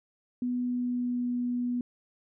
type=tone with pitch glide; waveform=sine; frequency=246.9 to 244.6 Hz; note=B3 to B3; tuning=0 to -16 cents; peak=-27 dBFS; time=0.42-1.81 s; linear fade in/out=2 ms; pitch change=-16 cents; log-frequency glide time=0.6-1.29 s; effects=none